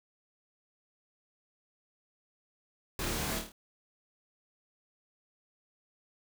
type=noise with echo; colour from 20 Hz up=pink; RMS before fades=-36 dBFS; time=2.99-3.39 s; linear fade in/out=2 ms; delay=26 ms; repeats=5; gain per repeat=-4 dB; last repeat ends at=3.52 s; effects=none